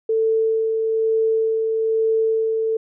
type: tone with tremolo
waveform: sine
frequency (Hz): 444.8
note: A4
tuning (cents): +19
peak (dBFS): -15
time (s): 0.09-2.77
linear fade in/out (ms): 5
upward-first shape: sine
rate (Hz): 1.1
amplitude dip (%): 30
effects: none